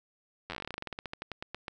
slowing click train, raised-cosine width 0.3 ms, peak -21 dBFS, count 25, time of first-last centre 0.5-1.682 s, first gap 10 ms, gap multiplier 1.12, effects none

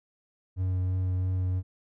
triangle tone with vibrato, 92.3 Hz, F#2, 4 cents flat, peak -23 dBFS, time 0.56-1.63 s, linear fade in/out 50 ms, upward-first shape triangle, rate 3 Hz, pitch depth 15 cents each way, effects none

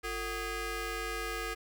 15% pulse ring-modulated tone, 400 Hz, G4, 35 cents sharp, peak -25 dBFS, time 0.03-1.55 s, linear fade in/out 20 ms, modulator 849 Hz, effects none

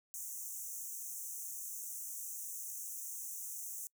pink high-pass noise, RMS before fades -44 dBFS, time 0.14-3.87 s, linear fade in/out 0 ms, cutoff 6000 Hz, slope 96 dB/octave, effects noise-tail reverb RT60 0.1 s tail -26 dB re dry

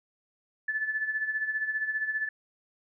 sine tone with tremolo, 1740 Hz, A6, 20 cents flat, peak -25 dBFS, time 0.68-2.29 s, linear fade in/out 5 ms, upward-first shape sine, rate 15 Hz, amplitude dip 65%, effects none

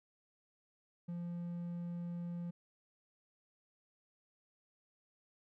triangle tone, 173 Hz, F3, 16 cents flat, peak -37 dBFS, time 1.08-2.51 s, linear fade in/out 10 ms, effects none

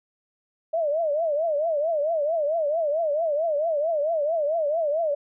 sine tone with vibrato, 622.3 Hz, D#5, in tune, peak -21 dBFS, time 0.73-5.15 s, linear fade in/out 10 ms, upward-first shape triangle, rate 4.5 Hz, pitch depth 180 cents each way, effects none

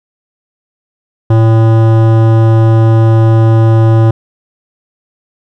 sine tone with hard clipping, 112.3 Hz, A2, 36 cents sharp, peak -6 dBFS, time 1.3-4.11 s, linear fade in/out 5 ms, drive 16 dB, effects none

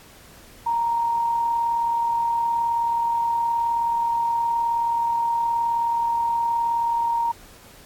sine tone with amplitude modulation, 932.3 Hz, A#5, in tune, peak -18 dBFS, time 0.66-7.32 s, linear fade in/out 10 ms, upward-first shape sine, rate 39 Hz, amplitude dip 30%, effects pink hiss -48 dBFS RMS until 7.85 s + AAC 64 kbps

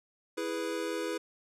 square chord, E major, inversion none, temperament equal, 329.6 / 415.3 / 493.9 Hz, E4 / G#4 / B4, 0 / 0 / 0 cents, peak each -37 / -38 / -37 dBFS, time 0.37-1.18 s, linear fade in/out 10 ms, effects low-pass 11000 Hz 12 dB/octave

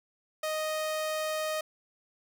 sawtooth tone, 622.3 Hz, D#5, in tune, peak -26 dBFS, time 0.43-1.61 s, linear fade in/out 5 ms, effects none

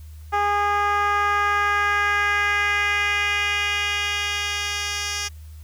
10% pulse tone with band-pass filter sweep, 409.7 Hz, G#4, 24 cents flat, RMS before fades -22 dBFS, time 0.32-5.29 s, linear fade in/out 20 ms, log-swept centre 890 to 4800 Hz, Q 1.8, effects added 77 Hz sine -37 dBFS peak until 5.63 s + white hiss -56 dBFS RMS until 5.63 s

